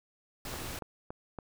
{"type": "noise", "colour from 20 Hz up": "pink", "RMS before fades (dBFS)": -40, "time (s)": [0.45, 0.79], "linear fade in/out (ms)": 2}
{"type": "click train", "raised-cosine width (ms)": 1, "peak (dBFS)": -26, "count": 4, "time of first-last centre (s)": [0.54, 1.387], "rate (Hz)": 3.54}
{"effects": []}